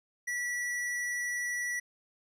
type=tone; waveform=square; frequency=1948 Hz; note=B6; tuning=24 cents flat; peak=-32 dBFS; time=0.27-1.8 s; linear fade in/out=10 ms; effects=low-pass 12000 Hz 12 dB/octave